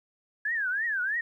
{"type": "tone with vibrato", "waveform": "sine", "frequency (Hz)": 1660, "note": "G#6", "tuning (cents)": -1, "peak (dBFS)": -26, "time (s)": [0.45, 1.21], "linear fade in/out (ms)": 5, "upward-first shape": "triangle", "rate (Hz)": 3.1, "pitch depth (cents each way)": 260, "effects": ["11-bit"]}